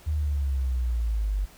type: linear sweep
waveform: sine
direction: down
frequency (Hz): 77.78 to 47.36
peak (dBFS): -23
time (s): 0.06-1.46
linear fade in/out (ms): 20
effects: pink hiss -52 dBFS RMS until 1.57 s

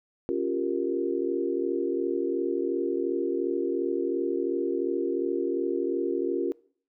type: chord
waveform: sine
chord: G half-diminished seventh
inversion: second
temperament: equal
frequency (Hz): 277.2 / 349.2 / 392 / 466.2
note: Db4 / F4 / G4 / Bb4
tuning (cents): 0 / 0 / 0 / 0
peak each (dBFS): -32 / -28 / -31 / -32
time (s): 0.29-6.52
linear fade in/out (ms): 0
effects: noise-tail reverb RT60 0.5 s tail -22 dB re dry

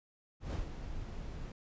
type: noise with ADSR envelope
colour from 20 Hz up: brown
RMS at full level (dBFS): -34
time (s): 0.4-1.52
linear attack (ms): 130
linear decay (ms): 130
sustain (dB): -8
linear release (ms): 4
effects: resampled to 16000 Hz

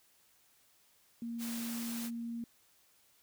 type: tone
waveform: sine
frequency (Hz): 233.1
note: A#3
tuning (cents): 0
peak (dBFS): -37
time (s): 1.22-2.44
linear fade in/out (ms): 2
type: high-pass noise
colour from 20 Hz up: white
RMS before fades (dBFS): -44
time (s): 1.38-2.11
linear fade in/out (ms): 50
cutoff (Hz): 110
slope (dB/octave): 12
effects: white hiss -68 dBFS RMS until 3.22 s

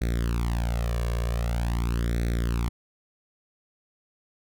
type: tone with flanger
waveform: sawtooth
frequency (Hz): 58.27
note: A#1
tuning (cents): 0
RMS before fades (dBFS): -26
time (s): 0.01-2.69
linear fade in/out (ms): 10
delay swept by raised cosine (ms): 0.5 to 1.8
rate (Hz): 0.45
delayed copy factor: +0.95
effects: none

